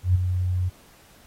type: tone with ADSR envelope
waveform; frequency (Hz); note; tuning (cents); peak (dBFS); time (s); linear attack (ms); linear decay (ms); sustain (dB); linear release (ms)
sine; 90.9; F#2; -30; -13; 0.03-0.7; 120; 13; -8; 20
effects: pink hiss -54 dBFS RMS until 1.26 s + AAC 48 kbps